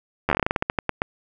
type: slowing click train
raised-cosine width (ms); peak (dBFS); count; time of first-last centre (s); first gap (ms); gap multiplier
0.5; -5; 16; 0.29-1.019; 11; 1.19
effects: none